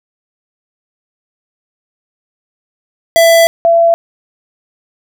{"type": "tone pair in turn", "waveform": ["square", "sine"], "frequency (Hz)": [666, 673.3], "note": ["E5", "E5"], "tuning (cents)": [18, 36], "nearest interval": "unison", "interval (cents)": 18, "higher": "second", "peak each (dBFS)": -5, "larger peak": "neither", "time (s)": [[3.16, 3.47], [3.65, 3.94]], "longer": "first", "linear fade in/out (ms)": 0, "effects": []}